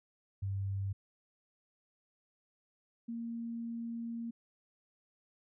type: tone pair in turn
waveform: sine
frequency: 98 / 232 Hz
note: G2 / A#3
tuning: 0 / -8 cents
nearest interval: octave + minor third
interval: 1492 cents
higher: second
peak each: -33 / -37 dBFS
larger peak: first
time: 0.42-0.93 / 3.08-4.31 s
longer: second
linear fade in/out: 10 ms
effects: none